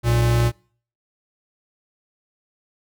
square tone pair together, 61.74 / 118.11 Hz, B1 / A#2, 0 / +23 cents, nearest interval major seventh, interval 1123 cents, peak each -24 / -17 dBFS, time 0.03-0.52 s, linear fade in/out 50 ms, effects noise-tail reverb RT60 0.5 s tail -26 dB re dry

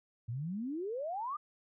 sine exponential sweep, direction up, 109.2 to 1244.5 Hz, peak -35 dBFS, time 0.28-1.37 s, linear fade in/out 10 ms, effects none

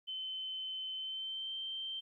sine tone with pitch glide, 3063 to 3129 Hz, G7 to G7, -41 to -4 cents, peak -38 dBFS, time 0.07-2.01 s, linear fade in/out 20 ms, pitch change +37 cents, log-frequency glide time 0.95-1.54 s, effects 13-bit

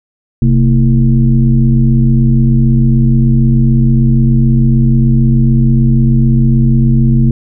sine tone with frequency modulation, 130.81 Hz, C3, in tune, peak -5 dBFS, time 0.42-7.31 s, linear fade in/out 2 ms, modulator 96.1 Hz, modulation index 1.1, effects none

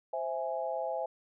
sine chord, C augmented, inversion none, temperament equal, 523.3 / 659.3 / 830.6 Hz, C5 / E5 / G#5, 0 / 0 / 0 cents, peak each -36 / -35 / -37 dBFS, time 0.13-1.06 s, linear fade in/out 5 ms, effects none

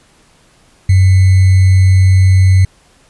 sine tone with sample-and-hold, 94.1 Hz, F#2, 30 cents sharp, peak -4 dBFS, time 0.89-2.65 s, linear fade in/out 5 ms, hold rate 2100 Hz, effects pink hiss -49 dBFS RMS until 3.09 s + resampled to 24000 Hz

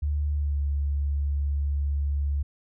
sine tone with pitch glide, 73.42 to 71.29 Hz, D2 to C#2, 0 to +49 cents, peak -23 dBFS, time 0.02-2.43 s, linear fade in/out 10 ms, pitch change -51 cents, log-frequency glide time 0.35-0.58 s, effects none

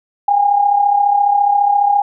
sine tone with amplitude modulation, 813 Hz, G#5, 37 cents flat, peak -7 dBFS, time 0.28-2.02 s, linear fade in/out 5 ms, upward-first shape sine, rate 34.6 Hz, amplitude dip 60%, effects none

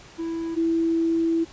triangle / sine tone pair in turn, 330 / 330 Hz, E4 / E4, +2 / +2 cents, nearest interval unison, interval 0 cents, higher neither, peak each -24 / -19 dBFS, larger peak second, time 0.18-0.56 / 0.56-1.45 s, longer second, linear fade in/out 20 ms, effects pink hiss -47 dBFS RMS until 1.52 s + resampled to 16000 Hz

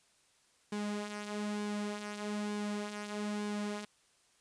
sawtooth tone with flanger, 207.9 Hz, G#3, 2 cents sharp, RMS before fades -38 dBFS, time 0.72-3.85 s, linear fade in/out 5 ms, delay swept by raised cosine 1.5 to 5.1 ms, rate 1.1 Hz, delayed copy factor -0.5, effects white hiss -69 dBFS RMS until 4.4 s + resampled to 22050 Hz

